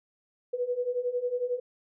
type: beating tone pair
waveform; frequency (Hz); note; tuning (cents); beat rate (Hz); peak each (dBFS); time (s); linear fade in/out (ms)
sine; 485 / 496; B4 / B4; -31 / +7; 11; -32 / -29; 0.53-1.6; 10
effects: none